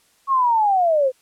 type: linear sweep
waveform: sine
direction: down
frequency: 1108.7 to 498.8 Hz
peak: -14 dBFS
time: 0.27-1.12 s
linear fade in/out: 50 ms
effects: white hiss -59 dBFS RMS until 1.21 s + low-pass 11000 Hz 12 dB/octave